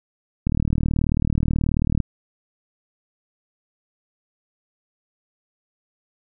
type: click train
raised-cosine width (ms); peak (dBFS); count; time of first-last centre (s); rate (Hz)
5; -8; 60; 0.47-2.002; 38.5
effects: none